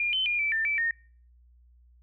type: tone with pitch steps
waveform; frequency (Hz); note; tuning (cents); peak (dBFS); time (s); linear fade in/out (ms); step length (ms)
sine; 2411 / 3063 / 2419 / 2321 / 1790 / 2317 / 1841; D7 / G7 / D#7 / D7 / A6 / D7 / A#6; +45 / -41 / -49 / -21 / +29 / -24 / -22; -24; 0-0.91; 2; 130
effects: noise-tail reverb RT60 0.5 s tail -26 dB re dry + added 60 Hz sine -55 dBFS peak until 2.02 s